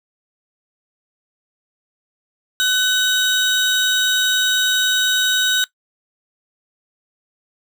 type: tone pair together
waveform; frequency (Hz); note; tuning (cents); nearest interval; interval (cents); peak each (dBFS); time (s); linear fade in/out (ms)
35% pulse; 1504 / 3790; F#6 / A#7; +28 / +28; octave + major third; 1600; -16; 2.6-5.64; 0
effects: noise-tail reverb RT60 0.1 s tail -19 dB re dry